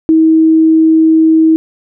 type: tone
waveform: sine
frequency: 320 Hz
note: D#4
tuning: 49 cents sharp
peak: -4 dBFS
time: 0.09-1.56 s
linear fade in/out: 0 ms
effects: none